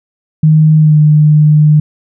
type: tone with pitch glide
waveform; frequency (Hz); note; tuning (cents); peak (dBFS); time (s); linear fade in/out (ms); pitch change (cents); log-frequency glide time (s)
sine; 155.56 to 151.48; D#3 to D#3; 0 to -46; -3; 0.43-1.8; 5; -46; 0.78-0.97
effects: none